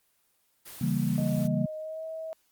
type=noise; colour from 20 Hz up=white; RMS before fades=-44 dBFS; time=0.65-1.48 s; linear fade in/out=20 ms
type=chord; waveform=sine; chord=C# diminished seventh; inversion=none; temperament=equal; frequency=138.59 / 164.81 / 196 / 233.1 Hz; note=C#3 / E3 / G3 / Bb3; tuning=0 / 0 / 0 / 0 cents; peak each=-30 dBFS; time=0.81-1.66 s; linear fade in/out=5 ms
type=tone with pitch glide; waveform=sine; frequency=622.3 to 642.8 Hz; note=D#5 to E5; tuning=0 to -44 cents; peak=-34 dBFS; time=1.18-2.33 s; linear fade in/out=0 ms; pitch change=+56 cents; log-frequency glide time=1.77-2.05 s
effects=white hiss -70 dBFS RMS until 2.51 s + Opus 24 kbps